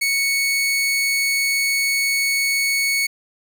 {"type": "tone", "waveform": "sawtooth", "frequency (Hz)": 2217, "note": "C#7", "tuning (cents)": 0, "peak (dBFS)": -14, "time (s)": [0.01, 3.07], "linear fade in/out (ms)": 10, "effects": []}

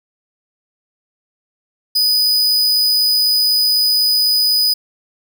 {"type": "tone", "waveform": "45% pulse", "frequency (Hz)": 4978, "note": "D#8", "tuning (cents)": 0, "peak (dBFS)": -11, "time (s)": [1.95, 4.74], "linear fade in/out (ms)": 10, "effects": []}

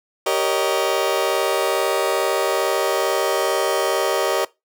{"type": "chord", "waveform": "30% pulse", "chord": "Eb dominant seventh", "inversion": "first", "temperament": "just", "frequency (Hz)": [388.9, 466.7, 560, 622.3], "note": ["G4", "Bb4", "Db5", "Eb5"], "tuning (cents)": [-14, 2, 18, 0], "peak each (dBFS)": -21, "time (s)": [0.26, 4.45], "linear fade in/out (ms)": 5, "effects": ["noise-tail reverb RT60 0.2 s tail -20 dB re dry"]}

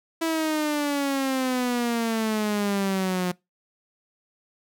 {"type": "exponential sweep", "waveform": "sawtooth", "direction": "down", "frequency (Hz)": [329.6, 178.1], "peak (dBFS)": -19, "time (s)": [0.21, 3.32], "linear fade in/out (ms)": 10, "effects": ["noise-tail reverb RT60 0.2 s tail -23 dB re dry"]}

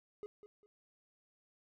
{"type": "tone with echo", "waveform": "triangle", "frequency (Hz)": 415.3, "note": "G#4", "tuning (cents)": 0, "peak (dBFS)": -40, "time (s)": [0.23, 0.26], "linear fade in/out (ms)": 0, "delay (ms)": 200, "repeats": 2, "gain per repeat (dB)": -11, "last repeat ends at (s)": 0.66, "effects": []}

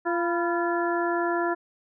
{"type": "harmonic tone with a mistuned harmonic", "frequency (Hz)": 344.7, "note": "F4", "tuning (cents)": -23, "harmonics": [1, 2, 3, 4, 5], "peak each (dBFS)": [-26, -29, -31, -32, -33], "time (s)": [0.05, 1.55], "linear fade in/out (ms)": 20, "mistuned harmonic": 3, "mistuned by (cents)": -69, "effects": []}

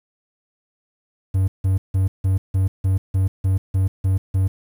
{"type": "tone bursts", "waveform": "triangle", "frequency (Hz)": 95, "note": "F#2", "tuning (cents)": 46, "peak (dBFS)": -13, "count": 11, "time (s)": [1.34, 4.48], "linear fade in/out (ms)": 10, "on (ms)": 140, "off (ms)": 160, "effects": ["8-bit"]}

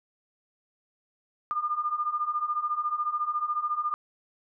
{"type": "beating tone pair", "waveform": "sine", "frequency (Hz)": [1200, 1214], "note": ["D6", "D#6"], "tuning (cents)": [37, -43], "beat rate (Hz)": 14, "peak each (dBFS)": [-31, -28], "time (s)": [1.51, 3.94], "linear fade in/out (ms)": 0, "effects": []}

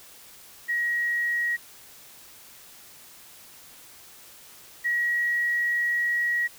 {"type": "tone pair in turn", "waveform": "sine", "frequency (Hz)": [1900, 1908.9], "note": ["A#6", "A#6"], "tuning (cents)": [33, 41], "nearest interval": "unison", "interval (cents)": 8, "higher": "second", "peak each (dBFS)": [-23, -22], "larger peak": "second", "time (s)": [[0.68, 1.57], [4.84, 6.48]], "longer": "second", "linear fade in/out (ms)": 20, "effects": ["white hiss -49 dBFS RMS until 6.58 s"]}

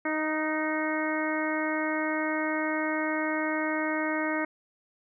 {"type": "harmonic tone with a mistuned harmonic", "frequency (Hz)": 311.1, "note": "D#4", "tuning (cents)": 0, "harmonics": [1, 2, 3, 4, 5, 6, 7], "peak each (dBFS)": [-30, -33, -36, -37, -36, -35, -36], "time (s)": [0.05, 4.45], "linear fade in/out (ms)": 5, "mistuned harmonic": 5, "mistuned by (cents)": -23, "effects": []}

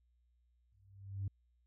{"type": "tone with exponential growth", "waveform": "sine", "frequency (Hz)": 98, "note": "G2", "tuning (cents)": 0, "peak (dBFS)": -32, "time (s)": [0.72, 1.28], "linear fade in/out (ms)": 5, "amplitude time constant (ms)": 120, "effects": ["tanh soft clip ceiling -32 dBFS", "added 60 Hz sine -70 dBFS peak until 1.66 s"]}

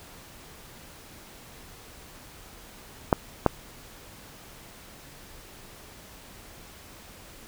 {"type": "clicks", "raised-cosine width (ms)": 1, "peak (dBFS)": -3, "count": 2, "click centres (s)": [3.128, 3.463], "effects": ["pink hiss -48 dBFS RMS until 7.47 s"]}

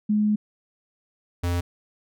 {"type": "tone pair in turn", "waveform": ["sine", "square"], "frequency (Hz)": [210.8, 87.33], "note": ["G#3", "F2"], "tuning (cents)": [26, 0], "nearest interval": "octave + minor third", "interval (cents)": 1526, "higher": "first", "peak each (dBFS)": [-18, -23], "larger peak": "first", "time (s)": [[0.09, 0.36], [1.43, 1.61]], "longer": "first", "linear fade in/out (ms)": 10, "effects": []}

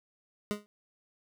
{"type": "tone with exponential decay", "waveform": "25% pulse", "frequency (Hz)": 207.7, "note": "G#3", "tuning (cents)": 0, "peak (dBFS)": -23, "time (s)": [0.51, 0.66], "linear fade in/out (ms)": 0, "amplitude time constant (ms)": 32, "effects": []}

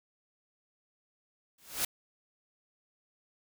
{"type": "noise with exponential growth", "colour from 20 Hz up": "white", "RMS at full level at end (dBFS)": -27, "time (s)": [1.58, 1.85], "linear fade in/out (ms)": 5, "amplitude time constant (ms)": 58, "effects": []}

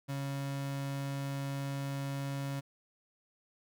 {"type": "tone", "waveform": "35% pulse", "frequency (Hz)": 138.59, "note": "C#3", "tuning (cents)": 0, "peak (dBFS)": -33, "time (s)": [0.08, 2.61], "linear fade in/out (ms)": 20, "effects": []}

